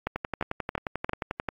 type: two click trains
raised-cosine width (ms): 0.5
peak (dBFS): -14 / -12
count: 16 / 4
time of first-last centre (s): 0.16-1.487 / 0.07-1.094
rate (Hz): 11.3 / 2.93
effects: AAC 48 kbps